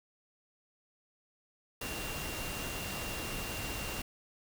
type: tone in noise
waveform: sine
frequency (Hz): 2769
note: F7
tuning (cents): -15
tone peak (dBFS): -44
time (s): 1.81-4.02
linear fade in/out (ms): 5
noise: pink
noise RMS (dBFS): -39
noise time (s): 1.81-4.02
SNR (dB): -8
effects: none